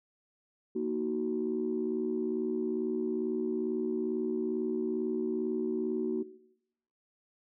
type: chord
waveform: sine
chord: D# minor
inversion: second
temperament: just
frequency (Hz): 233.3 / 311.1 / 373.4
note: A#3 / D#4 / F#4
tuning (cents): +2 / 0 / +16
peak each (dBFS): -34 / -36 / -31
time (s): 0.75-6.23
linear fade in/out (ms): 10
effects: noise-tail reverb RT60 0.8 s tail -18 dB re dry + tanh soft clip ceiling -21 dBFS